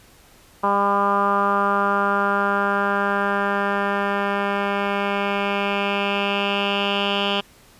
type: tone with low-pass filter sweep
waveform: 10% pulse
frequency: 200.5 Hz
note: G3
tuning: 39 cents sharp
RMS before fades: -21 dBFS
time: 0.63-7.41 s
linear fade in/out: 10 ms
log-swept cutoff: 1100 to 3100 Hz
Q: 4.3
effects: pink hiss -51 dBFS RMS until 7.79 s + resampled to 32000 Hz